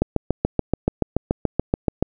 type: click train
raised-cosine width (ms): 2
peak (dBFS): -4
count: 15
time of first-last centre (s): 0.02-2.026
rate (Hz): 6.98
effects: none